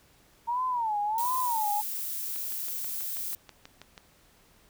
sine tone with vibrato, 917 Hz, A#5, 29 cents flat, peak -26 dBFS, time 0.47-1.82 s, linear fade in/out 20 ms, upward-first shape sine, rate 1.4 Hz, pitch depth 190 cents each way
violet noise, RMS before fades -34 dBFS, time 1.18-3.35 s, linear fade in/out 2 ms
click train, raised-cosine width 0.2 ms, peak -27 dBFS, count 11, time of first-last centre 2.36-3.978 s, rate 6.18 Hz
effects pink hiss -61 dBFS RMS until 4.69 s

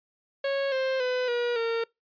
45% pulse tone with pitch steps, 551 / 526.4 / 502.9 / 480.5 / 459.1 Hz, C#5 / C5 / B4 / B4 / A#4, -11 / +10 / +31 / -48 / -26 cents, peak -25 dBFS, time 0.44-1.84 s, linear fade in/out 5 ms, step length 280 ms, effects noise-tail reverb RT60 0.2 s tail -25 dB re dry + resampled to 11025 Hz

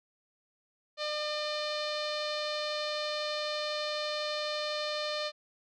sawtooth tone with low-pass filter, 602 Hz, D5, 43 cents sharp, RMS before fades -34 dBFS, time 0.97-5.32 s, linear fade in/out 50 ms, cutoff 4300 Hz, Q 4.1, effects none

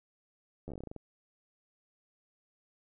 slowing click train, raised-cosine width 2 ms, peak -29 dBFS, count 12, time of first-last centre 0.68-0.963 s, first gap 11 ms, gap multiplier 1.16, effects none

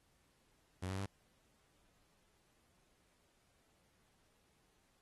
sawtooth tone with pitch steps, 92.4 / 95.49 / 98.69 Hz, F#2 / G2 / G2, -2 / -45 / +12 cents, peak -35 dBFS, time 0.82-1.063 s, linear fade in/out 10 ms, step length 81 ms, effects pink hiss -75 dBFS RMS until 5.01 s + AAC 32 kbps

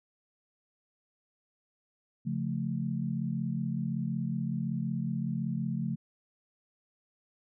sine chord, Db augmented, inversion none, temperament equal, 138.59 / 174.61 / 220 Hz, Db3 / F3 / A3, 0 / 0 / 0 cents, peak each -34 dBFS, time 2.25-5.96 s, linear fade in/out 20 ms, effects none

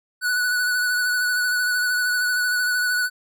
square tone with vibrato, 1480 Hz, F#6, in tune, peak -20 dBFS, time 0.21-3.1 s, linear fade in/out 50 ms, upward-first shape sine, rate 13 Hz, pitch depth 24 cents each way, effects none

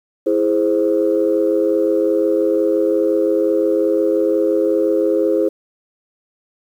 sine chord, E augmented, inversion none, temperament equal, 329.6 / 415.3 / 523.3 Hz, E4 / G#4 / B#4, 0 / 0 / 0 cents, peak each -17 dBFS, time 0.26-5.49 s, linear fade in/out 10 ms, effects tanh soft clip ceiling -5 dBFS + 8-bit

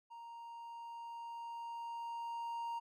triangle tone with level ramp, 932.3 Hz, A#5, in tune, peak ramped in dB -47 to -36 dBFS, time 0.1-2.8 s, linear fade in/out 20 ms, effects none

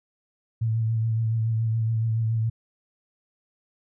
sine tone with vibrato, 112.5 Hz, A2, 39 cents sharp, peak -21 dBFS, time 0.61-2.5 s, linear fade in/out 10 ms, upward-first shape triangle, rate 7.1 Hz, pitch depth 37 cents each way, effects none

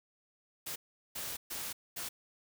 white noise bursts at uneven times, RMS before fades -40 dBFS, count 4, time 0.66-0.76 / 1.15-1.37 / 1.5-1.73 / 1.96-2.09 s, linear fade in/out 10 ms, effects none

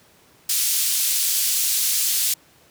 white band-pass noise, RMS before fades -21 dBFS, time 0.49-2.34 s, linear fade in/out 5 ms, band 3800 to 15000 Hz, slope 12 dB/octave, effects pink hiss -54 dBFS RMS until 2.7 s + high-pass 100 Hz 12 dB/octave

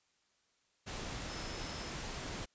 sine tone in noise, 5200 Hz, E8, 24 cents flat, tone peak -51 dBFS, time 1.28-1.91 s, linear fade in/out 20 ms, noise pink, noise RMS -42 dBFS, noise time 0.86-2.46 s, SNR -12 dB, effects white hiss -75 dBFS RMS until 2.54 s + resampled to 16000 Hz

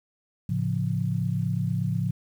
sine chord, A augmented, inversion none, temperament equal, 110 / 138.59 / 174.61 Hz, A2 / C#3 / E#3, 0 / 0 / 0 cents, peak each -28 dBFS, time 0.49-2.11 s, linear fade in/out 5 ms, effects 9-bit

